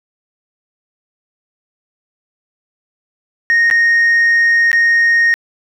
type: tone with dropouts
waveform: sine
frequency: 1858 Hz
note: A#6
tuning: 6 cents flat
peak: -6 dBFS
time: 3.5-5.34 s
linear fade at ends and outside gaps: 0 ms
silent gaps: 3.701-3.711 / 4.716-4.73 s
effects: tanh soft clip ceiling -7 dBFS + 8-bit